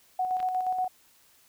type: tone with tremolo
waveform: sine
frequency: 740 Hz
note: F#5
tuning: in tune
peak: -24 dBFS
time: 0.19-0.88 s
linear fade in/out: 5 ms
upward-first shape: square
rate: 8.4 Hz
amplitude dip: 40%
type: clicks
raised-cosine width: 0.3 ms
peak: -35 / -25 dBFS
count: 2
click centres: 0.394 / 0.402 s
effects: white hiss -61 dBFS RMS until 1.48 s